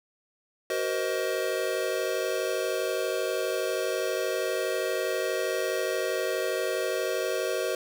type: chord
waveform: square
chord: C half-diminished seventh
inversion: second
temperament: just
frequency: 376.7 / 470.9 / 523.3 / 627.9 Hz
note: Gb4 / Bb4 / C5 / Eb5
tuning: +31 / +18 / 0 / +16 cents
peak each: -33 dBFS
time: 0.7-7.75 s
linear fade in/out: 2 ms
effects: none